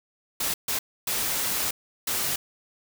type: noise bursts at uneven times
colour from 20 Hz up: white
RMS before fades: -27 dBFS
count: 4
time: 0.4-0.54 / 0.68-0.79 / 1.07-1.71 / 2.07-2.36 s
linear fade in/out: 5 ms
effects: none